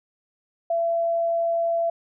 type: tone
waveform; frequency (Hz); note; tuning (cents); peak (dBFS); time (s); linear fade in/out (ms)
sine; 673; E5; +36; -20; 0.7-1.9; 5
effects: none